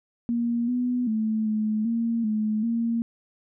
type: tone with pitch steps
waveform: sine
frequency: 235.8 / 247.1 / 218.5 / 215.2 / 230.8 / 214.8 / 231.4 Hz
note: A#3 / B3 / A3 / A3 / A#3 / A3 / A#3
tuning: +20 / +1 / -12 / -38 / -17 / -41 / -13 cents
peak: -22 dBFS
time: 0.29-3.02 s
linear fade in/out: 0 ms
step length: 390 ms
effects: none

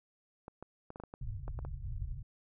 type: clicks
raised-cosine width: 1 ms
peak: -31 dBFS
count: 10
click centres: 0.481 / 0.626 / 0.904 / 0.959 / 1 / 1.037 / 1.139 / 1.48 / 1.59 / 1.65 s
type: low-pass noise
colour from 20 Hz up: pink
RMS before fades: -40 dBFS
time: 1.21-2.23 s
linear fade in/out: 5 ms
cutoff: 140 Hz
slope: 96 dB/octave
effects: none

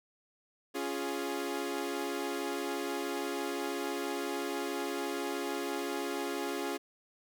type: chord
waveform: sawtooth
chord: Db major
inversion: none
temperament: equal with one note detuned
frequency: 278.3 / 349.2 / 415.3 Hz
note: Db4 / F4 / Ab4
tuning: +7 / 0 / 0 cents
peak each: -34 dBFS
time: 0.74-6.78 s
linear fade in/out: 20 ms
effects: none

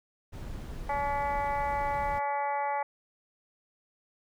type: noise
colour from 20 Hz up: brown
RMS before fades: -39 dBFS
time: 0.32-2.2 s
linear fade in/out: 20 ms
type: harmonic tone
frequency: 284.7 Hz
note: C#4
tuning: 46 cents sharp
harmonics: 2 / 3 / 4 / 5 / 6 / 7 / 8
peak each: -36 / -29 / -39 / -45 / -47 / -40 / -47 dBFS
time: 0.89-2.83 s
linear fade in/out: 5 ms
effects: none

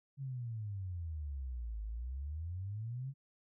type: exponential two-way sweep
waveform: sine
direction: down then up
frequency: 140.5 to 51.91 to 140.5 Hz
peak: -38 dBFS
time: 0.17-3.14 s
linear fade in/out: 50 ms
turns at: 1.83 s
effects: none

